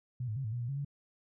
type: tone with pitch steps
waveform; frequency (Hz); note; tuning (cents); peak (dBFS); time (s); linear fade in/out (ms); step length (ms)
sine; 124.6 / 107.3 / 134.9 / 108.7 / 121.2 / 119.1 / 138.4 / 141.9; B2 / A2 / C#3 / A2 / B2 / A#2 / C#3 / C#3; +16 / -43 / -47 / -21 / -32 / +38 / -2 / +41; -33; 0.2-0.848; 5; 81
effects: none